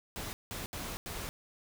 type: noise bursts at uneven times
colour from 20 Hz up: pink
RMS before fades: -40 dBFS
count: 4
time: 0.16-0.33 / 0.51-0.66 / 0.73-0.97 / 1.06-1.29 s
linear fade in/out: 0 ms
effects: none